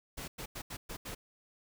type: noise bursts at uneven times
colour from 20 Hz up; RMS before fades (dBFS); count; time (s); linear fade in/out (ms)
pink; -42; 6; 0.17-0.28 / 0.38-0.46 / 0.55-0.62 / 0.7-0.77 / 0.89-0.97 / 1.05-1.15; 10
effects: none